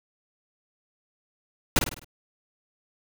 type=noise with echo; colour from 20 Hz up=pink; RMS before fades=-19 dBFS; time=1.76-1.79 s; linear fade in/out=2 ms; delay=51 ms; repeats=5; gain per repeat=-6 dB; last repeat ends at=2.045 s; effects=none